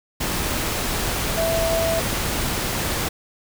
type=tone in noise; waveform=sine; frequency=659.3 Hz; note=E5; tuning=in tune; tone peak=-20 dBFS; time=1.37-2 s; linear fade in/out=10 ms; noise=pink; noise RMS=-24 dBFS; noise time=0.2-3.09 s; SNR=+1 dB; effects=none